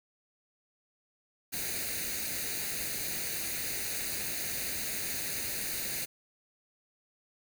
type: noise with comb filter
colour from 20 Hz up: white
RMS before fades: -35 dBFS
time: 1.52-6.06 s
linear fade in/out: 20 ms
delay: 0.46 ms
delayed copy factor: +0.7
effects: none